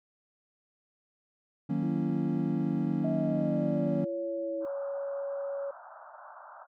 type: chord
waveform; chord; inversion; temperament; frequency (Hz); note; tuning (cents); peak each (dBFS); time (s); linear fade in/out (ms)
triangle; D# minor seventh; none; equal; 155.56 / 185 / 233.1 / 277.2; D#3 / F#3 / A#3 / C#4; 0 / 0 / 0 / 0; -31; 1.69-4.05; 10
type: tone with vibrato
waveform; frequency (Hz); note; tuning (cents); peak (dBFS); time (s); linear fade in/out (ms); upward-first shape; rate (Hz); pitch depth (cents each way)
sine; 327.2; E4; -13; -36; 1.83-4.65; 0; sine; 0.54; 62
type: tone with pitch glide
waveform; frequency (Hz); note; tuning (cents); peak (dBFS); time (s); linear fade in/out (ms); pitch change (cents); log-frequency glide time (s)
sine; 641 to 558; E5 to C#5; -49 to +11; -32; 3.04-5.71; 5; -240; 3.16-4.11
type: band-pass noise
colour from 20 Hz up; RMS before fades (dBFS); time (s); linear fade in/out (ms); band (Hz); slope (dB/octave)
pink; -49; 4.6-6.67; 50; 590 to 1500; 96
effects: none